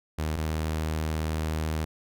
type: tone pair in turn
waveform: sawtooth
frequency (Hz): 77.78 / 78.5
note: D#2 / D#2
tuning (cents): 0 / +16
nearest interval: unison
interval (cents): 16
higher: second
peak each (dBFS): -23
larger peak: neither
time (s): 0.18-0.37 / 0.37-1.85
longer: second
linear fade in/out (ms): 10
effects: none